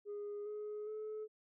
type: tone with pitch steps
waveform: sine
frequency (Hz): 411.9 / 421 / 430.4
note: G#4 / G#4 / A4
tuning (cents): -14 / +24 / -38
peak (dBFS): -39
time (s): 0.05-1.28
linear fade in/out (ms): 50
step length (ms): 410
effects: tanh soft clip ceiling -39 dBFS